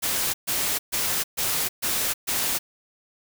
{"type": "noise bursts", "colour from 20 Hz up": "white", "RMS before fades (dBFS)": -25, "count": 6, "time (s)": [0.02, 2.59], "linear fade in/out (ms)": 20, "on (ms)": 320, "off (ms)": 130, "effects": []}